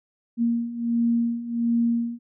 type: beating tone pair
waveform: sine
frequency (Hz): 233.1 / 234.5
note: A#3 / A#3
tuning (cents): 0 / +11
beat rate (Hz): 1.4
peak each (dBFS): -26 / -22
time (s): 0.37-2.19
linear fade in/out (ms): 50
effects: none